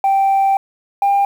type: tone pair in turn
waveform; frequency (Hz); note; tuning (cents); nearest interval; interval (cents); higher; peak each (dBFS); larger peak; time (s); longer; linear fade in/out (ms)
sine; 782 / 798.9; G5 / G5; -4 / +33; unison; 37; second; -9; neither; 0.04-0.57 / 1.02-1.25; first; 2
effects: tanh soft clip ceiling -9 dBFS + 7-bit